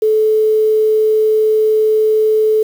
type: tone with quantisation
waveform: sine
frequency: 433.5 Hz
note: A4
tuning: 26 cents flat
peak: -9 dBFS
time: 0.02-2.63 s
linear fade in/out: 5 ms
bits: 6
effects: none